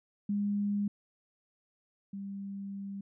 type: tone pair in turn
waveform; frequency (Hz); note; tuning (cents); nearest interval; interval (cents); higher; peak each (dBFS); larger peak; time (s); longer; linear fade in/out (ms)
sine; 203.8 / 197.88; G#3 / G3; -32 / +17; minor second; 51; first; -28 / -37; first; 0.29-0.88 / 2.13-3.01; second; 5
effects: none